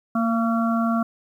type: harmonic tone with a mistuned harmonic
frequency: 227.6 Hz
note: A#3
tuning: 41 cents flat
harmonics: 1 / 3 / 5 / 6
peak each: -20 / -27 / -29 / -29 dBFS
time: 0.15-1.03 s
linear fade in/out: 5 ms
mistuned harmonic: 1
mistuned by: +19 cents
effects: 9-bit